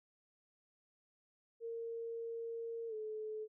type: tone with pitch glide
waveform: sine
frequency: 460.3 to 432 Hz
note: A#4 to A4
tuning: -22 to -32 cents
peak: -40 dBFS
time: 1.6-3.48 s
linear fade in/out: 50 ms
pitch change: -110 cents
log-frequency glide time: 2.88-2.94 s
effects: none